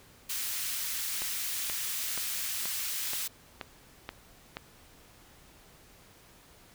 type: high-pass noise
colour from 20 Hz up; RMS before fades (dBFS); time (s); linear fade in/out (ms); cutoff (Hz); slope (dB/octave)
white; -34; 0.29-3.28; 10; 1700; 12
type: click train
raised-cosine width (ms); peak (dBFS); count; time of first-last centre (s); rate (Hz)
0.3; -20; 8; 1.22-4.569; 2.09
effects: pink hiss -57 dBFS RMS until 6.74 s